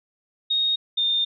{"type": "tone pair in turn", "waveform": "sine", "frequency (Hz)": [3729, 3627], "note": ["A#7", "A#7"], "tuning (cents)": [0, -48], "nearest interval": "unison", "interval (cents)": 48, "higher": "first", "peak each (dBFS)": -19, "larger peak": "neither", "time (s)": [[0.5, 0.76], [0.97, 1.25]], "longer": "second", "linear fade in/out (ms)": 10, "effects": []}